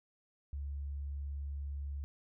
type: tone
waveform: sine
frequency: 70.7 Hz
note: C#2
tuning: 35 cents sharp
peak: -37 dBFS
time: 0.53-2.04 s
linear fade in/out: 0 ms
effects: none